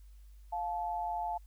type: tone pair together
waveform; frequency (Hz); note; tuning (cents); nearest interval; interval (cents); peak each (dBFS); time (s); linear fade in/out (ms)
sine; 703 / 868.4; F5 / A5; +11 / -23; major third; 366; -36 / -35; 0.52-1.38; 10
effects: added 50 Hz sine -51 dBFS peak until 1.46 s + white hiss -72 dBFS RMS until 1.46 s